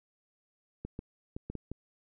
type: clicks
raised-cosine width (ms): 3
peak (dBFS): -25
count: 6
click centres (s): 0.85 / 0.991 / 1.365 / 1.5 / 1.553 / 1.716
effects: none